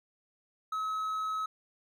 triangle tone, 1284 Hz, E6, 46 cents flat, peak -29 dBFS, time 0.72-1.46 s, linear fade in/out 5 ms, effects none

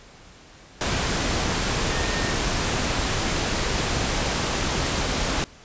sine tone in noise, 1833 Hz, A#6, 30 cents flat, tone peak -33 dBFS, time 1.91-2.33 s, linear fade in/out 0 ms, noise pink, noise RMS -24 dBFS, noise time 0.81-5.44 s, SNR -12 dB, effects pink hiss -48 dBFS RMS until 5.64 s + resampled to 16000 Hz

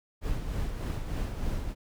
brown noise with tremolo, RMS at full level -30 dBFS, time 0.21-1.75 s, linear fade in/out 50 ms, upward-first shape sine, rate 3.3 Hz, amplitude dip 45%, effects none

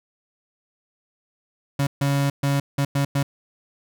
35% pulse tone bursts at uneven times, 140.2 Hz, C#3, 20 cents sharp, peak -17 dBFS, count 6, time 1.79-1.87 / 2.01-2.3 / 2.43-2.6 / 2.78-2.85 / 2.95-3.05 / 3.15-3.23 s, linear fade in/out 5 ms, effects none

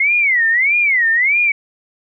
sine tone with vibrato, 2093 Hz, C7, in tune, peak -11 dBFS, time 0-1.52 s, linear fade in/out 5 ms, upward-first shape sine, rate 1.6 Hz, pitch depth 260 cents each way, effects none

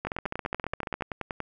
two click trains, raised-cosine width 0.5 ms, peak -16 / -16 dBFS, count 15 / 15, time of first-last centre 0.07-1.403 / 0.05-1.009 s, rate 10.5 / 14.6 Hz, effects none

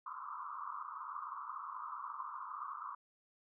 pink band-pass noise, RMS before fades -45 dBFS, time 0.06-2.95 s, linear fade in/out 5 ms, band 990 to 1300 Hz, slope 96 dB/octave, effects none

